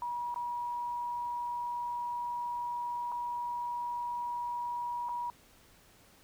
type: tone with dropouts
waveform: sine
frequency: 962 Hz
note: B5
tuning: 46 cents flat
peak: -33 dBFS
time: 0.02-5.3 s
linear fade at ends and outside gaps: 1 ms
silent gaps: 0.343-0.36 / 3.118-3.122 / 5.087-5.092 s
effects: pink hiss -61 dBFS RMS until 6.23 s